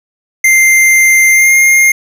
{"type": "tone with pitch glide", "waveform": "square", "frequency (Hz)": [2093, 2123], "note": ["C7", "C7"], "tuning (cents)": [0, 25], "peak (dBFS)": -5, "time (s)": [0.44, 1.92], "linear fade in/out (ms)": 5, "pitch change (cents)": 25, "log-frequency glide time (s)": [1.3, 1.53], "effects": []}